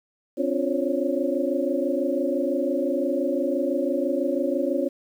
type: tone cluster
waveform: sine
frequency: 261.9 / 288.1 / 350 / 539 / 565 Hz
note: C4 / D4 / F4 / C#5 / C#5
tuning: +2 / -33 / +4 / -49 / +33 cents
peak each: -28 dBFS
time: 0.37-4.89 s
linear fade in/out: 20 ms
effects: 9-bit